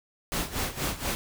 pink noise with tremolo, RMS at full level -28 dBFS, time 0.32-1.15 s, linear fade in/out 0 ms, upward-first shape sine, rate 4.2 Hz, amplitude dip 80%, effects none

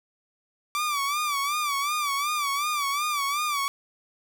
sawtooth tone with vibrato, 1163 Hz, D6, 17 cents flat, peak -21 dBFS, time 0.75-3.68 s, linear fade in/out 0 ms, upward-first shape sine, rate 2.7 Hz, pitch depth 88 cents each way, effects none

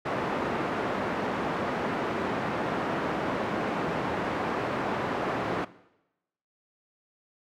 pink band-pass noise, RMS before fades -30 dBFS, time 0.05-5.65 s, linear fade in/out 10 ms, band 210 to 1500 Hz, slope 12 dB/octave, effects noise-tail reverb RT60 0.9 s tail -18 dB re dry

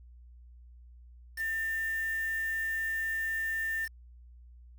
sine tone with quantisation, 1796 Hz, A6, 35 cents sharp, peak -30 dBFS, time 1.36-3.89 s, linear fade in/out 50 ms, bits 7, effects added 60 Hz sine -50 dBFS peak until 4.78 s

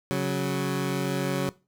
20% pulse tone pair together, 138.59 / 185 Hz, C#3 / F#3, 0 / 0 cents, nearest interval perfect fourth, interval 500 cents, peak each -23 dBFS, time 0.11-1.49 s, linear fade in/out 0 ms, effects noise-tail reverb RT60 0.3 s tail -20 dB re dry

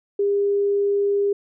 sine tone, 403.1 Hz, G4, 48 cents sharp, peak -17 dBFS, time 0.19-1.33 s, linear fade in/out 5 ms, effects none

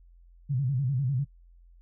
sine tone with vibrato, 132.7 Hz, C3, 25 cents sharp, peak -24 dBFS, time 0.49-1.25 s, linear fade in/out 20 ms, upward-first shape square, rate 10 Hz, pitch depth 120 cents each way, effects noise-tail reverb RT60 0.1 s tail -21 dB re dry + added 43 Hz sine -52 dBFS peak until 1.81 s

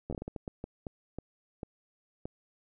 slowing click train, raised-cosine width 2 ms, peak -24 dBFS, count 14, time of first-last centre 0.1-2.255 s, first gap 11 ms, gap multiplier 1.4, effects none

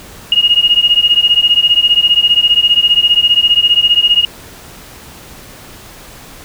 sine beating tone pair, 2858 / 2873 Hz, F7 / F7, +39 / +48 cents, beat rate 15 Hz, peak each -10 dBFS, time 0.32-4.25 s, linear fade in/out 2 ms, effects pink hiss -35 dBFS RMS until 6.44 s

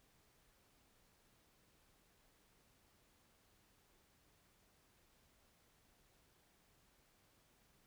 silence, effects pink hiss -73 dBFS RMS until 7.86 s

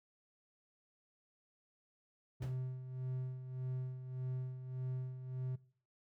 triangle tone with tremolo, 128.6 Hz, C3, 30 cents flat, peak -34 dBFS, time 2.4-5.56 s, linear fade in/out 10 ms, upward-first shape sine, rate 1.7 Hz, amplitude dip 65%
brown noise with exponential decay, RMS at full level -38 dBFS, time 2.42-2.63 s, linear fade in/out 2 ms, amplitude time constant 45 ms
effects noise-tail reverb RT60 0.5 s tail -20 dB re dry + high-pass 80 Hz 12 dB/octave

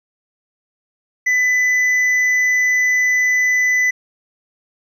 sine tone with hard clipping, 1999 Hz, B6, 20 cents sharp, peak -14 dBFS, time 1.26-3.91 s, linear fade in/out 10 ms, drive 4 dB, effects none

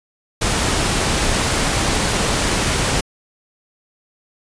pink noise, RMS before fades -18 dBFS, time 0.41-3.01 s, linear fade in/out 10 ms, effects resampled to 22050 Hz

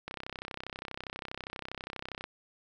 click train, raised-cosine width 0.3 ms, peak -22 dBFS, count 71, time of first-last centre 0.08-2.24 s, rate 32.4 Hz, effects none

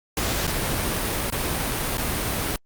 pink noise with dropouts, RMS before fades -25 dBFS, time 0.17-2.56 s, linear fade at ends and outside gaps 2 ms, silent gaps 0.469-0.476 / 1.302-1.323 / 1.972-1.98 s, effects Opus 48 kbps

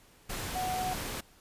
sine tone in noise, 740 Hz, F#5, in tune, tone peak -31 dBFS, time 0.55-0.94 s, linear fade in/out 10 ms, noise pink, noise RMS -37 dBFS, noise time 0.29-1.21 s, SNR +3 dB, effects pink hiss -60 dBFS RMS until 1.4 s + resampled to 32000 Hz

